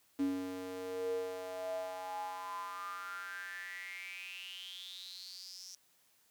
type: tone with high-pass filter sweep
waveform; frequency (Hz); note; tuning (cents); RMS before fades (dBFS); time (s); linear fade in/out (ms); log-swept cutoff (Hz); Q
square; 92.5; F#2; 0; -42; 0.19-5.75; 0; 280 to 5700; 9.5
effects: white hiss -70 dBFS RMS until 6.3 s + high-pass 60 Hz 12 dB/octave